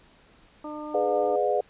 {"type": "harmonic tone", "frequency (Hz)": 301.4, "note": "D4", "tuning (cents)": 45, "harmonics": [1, 2, 3, 4], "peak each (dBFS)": [-36, -39, -41, -42], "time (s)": [0.64, 1.36], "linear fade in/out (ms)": 5}
{"type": "chord", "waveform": "sine", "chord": "G# diminished seventh", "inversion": "none", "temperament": "just", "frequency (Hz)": [415.3, 498.4, 598, 717.6], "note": ["G#4", "B4", "D5", "F5"], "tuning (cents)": [0, 16, 31, 47], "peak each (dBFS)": -27, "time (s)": [0.94, 1.61], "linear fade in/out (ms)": 5}
{"effects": ["pink hiss -57 dBFS RMS until 1.69 s", "resampled to 8000 Hz"]}